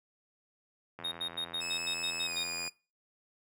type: click train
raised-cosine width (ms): 0.5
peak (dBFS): -29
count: 144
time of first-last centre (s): 0.99-2.676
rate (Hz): 84.8
type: tone bursts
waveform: triangle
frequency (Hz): 3720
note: A#7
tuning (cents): -4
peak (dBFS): -30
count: 9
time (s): 1.04-2.439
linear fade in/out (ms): 10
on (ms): 79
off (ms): 86
type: tone with pitch glide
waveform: 20% pulse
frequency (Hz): 2596 to 2450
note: E7 to D#7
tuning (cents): -27 to -27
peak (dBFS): -30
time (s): 1.6-2.7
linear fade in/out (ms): 20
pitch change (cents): -100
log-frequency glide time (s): 2.23-2.35
effects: noise-tail reverb RT60 0.3 s tail -21 dB re dry + high-pass 100 Hz 12 dB/octave